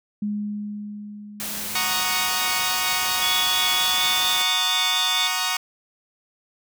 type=tone with exponential decay; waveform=sine; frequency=207.7 Hz; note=G#3; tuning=in tune; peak=-22 dBFS; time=0.22-3.26 s; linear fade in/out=5 ms; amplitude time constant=660 ms
type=noise; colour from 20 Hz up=white; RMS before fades=-30 dBFS; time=1.4-4.42 s; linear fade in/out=0 ms
type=chord; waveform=10% pulse; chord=D# minor seventh; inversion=first; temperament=equal; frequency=740 / 932.3 / 1108.7 / 1244.5 Hz; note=F#5 / A#5 / C#6 / D#6; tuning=0 / 0 / 0 / 0 cents; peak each=-20 / -19 / -19 / -19 dBFS; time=1.75-5.57 s; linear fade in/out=5 ms
type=tone with pitch glide; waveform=sine; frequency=3392 to 3526 Hz; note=G#7 to A7; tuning=+36 to +3 cents; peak=-22 dBFS; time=3.22-5.27 s; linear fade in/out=0 ms; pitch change=+67 cents; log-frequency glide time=3.77-4.19 s
effects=none